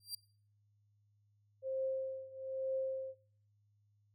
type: tone with exponential growth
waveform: sawtooth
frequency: 4730 Hz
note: D8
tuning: 12 cents sharp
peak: -34 dBFS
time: 0-0.15 s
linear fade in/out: 5 ms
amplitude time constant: 32 ms
type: tone with tremolo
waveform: sine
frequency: 529 Hz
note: C5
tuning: 19 cents sharp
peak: -33 dBFS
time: 1.62-3.15 s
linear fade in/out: 50 ms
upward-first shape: triangle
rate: 1.1 Hz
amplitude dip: 90%
effects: noise-tail reverb RT60 0.5 s tail -21 dB re dry + added 103 Hz sine -70 dBFS peak until 4.14 s